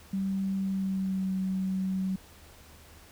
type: tone with pitch glide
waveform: sine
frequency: 193.4 to 189.09 Hz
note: G3 to F#3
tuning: -23 to +38 cents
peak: -27 dBFS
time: 0.13-2.16 s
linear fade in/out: 5 ms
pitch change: -39 cents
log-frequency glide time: 0.59-1.33 s
effects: added 77 Hz sine -56 dBFS peak until 3.11 s + pink hiss -54 dBFS RMS until 3.11 s